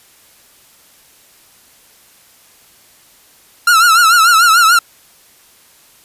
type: tone with vibrato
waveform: 45% pulse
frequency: 1364 Hz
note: F6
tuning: 41 cents flat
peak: -6 dBFS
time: 3.67-4.79 s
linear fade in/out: 5 ms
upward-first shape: triangle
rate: 6.8 Hz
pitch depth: 120 cents each way
effects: white hiss -47 dBFS RMS until 6.04 s + resampled to 32000 Hz